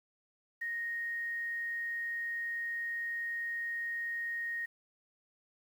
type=tone with quantisation; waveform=sine; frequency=1864.7 Hz; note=A#6; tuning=in tune; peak=-34 dBFS; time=0.61-4.66 s; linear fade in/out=10 ms; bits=10; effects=none